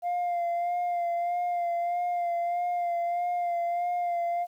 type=tone with vibrato; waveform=sine; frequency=698.5 Hz; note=F5; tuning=in tune; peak=-23 dBFS; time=0.02-4.47 s; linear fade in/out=50 ms; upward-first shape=sine; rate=1.6 Hz; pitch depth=26 cents each way; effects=tanh soft clip ceiling -25 dBFS + 10-bit